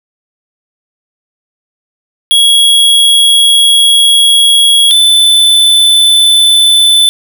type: tone pair in turn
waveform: square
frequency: 3322 / 3513 Hz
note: G#7 / A7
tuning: 0 / -3 cents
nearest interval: minor second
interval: 97 cents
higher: second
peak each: -4 dBFS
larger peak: neither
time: 2.31-4.91 / 4.91-7.09 s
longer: first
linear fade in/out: 0 ms
effects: 7-bit